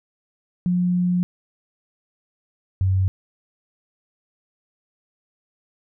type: tone pair in turn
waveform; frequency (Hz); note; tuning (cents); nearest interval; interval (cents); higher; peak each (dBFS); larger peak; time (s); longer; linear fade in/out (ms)
sine; 178.6 / 94.61; F3 / F#2; +39 / +39; major seventh; 1100; first; -17 / -16; second; 0.66-1.23 / 2.81-3.08; first; 0
effects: none